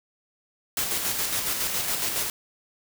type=noise with tremolo; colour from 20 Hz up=white; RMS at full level=-26 dBFS; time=0.77-2.3 s; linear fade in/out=2 ms; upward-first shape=square; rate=7.2 Hz; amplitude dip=35%; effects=none